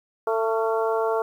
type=harmonic tone with a mistuned harmonic; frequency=223.4 Hz; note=A3; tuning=27 cents sharp; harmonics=2 / 3 / 4 / 5 / 6; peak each=-23 / -27 / -29 / -31 / -33 dBFS; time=0.27-1.22 s; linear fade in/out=2 ms; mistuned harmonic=6; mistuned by=+42 cents; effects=9-bit